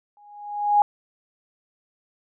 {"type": "tone with exponential growth", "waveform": "sine", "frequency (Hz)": 826, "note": "G#5", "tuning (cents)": -10, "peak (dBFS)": -11, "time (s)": [0.17, 0.82], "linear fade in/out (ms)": 1, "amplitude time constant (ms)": 140, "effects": []}